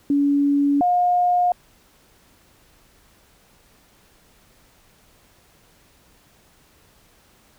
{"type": "tone pair in turn", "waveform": "sine", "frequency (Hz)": [284.2, 713.7], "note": ["C#4", "F5"], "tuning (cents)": [43, 37], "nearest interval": "octave + major third", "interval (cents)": 1594, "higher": "second", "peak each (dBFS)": -15, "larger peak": "neither", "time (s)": [[0.1, 0.81], [0.81, 1.52]], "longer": "neither", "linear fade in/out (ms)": 2, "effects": ["pink hiss -56 dBFS RMS until 7.58 s"]}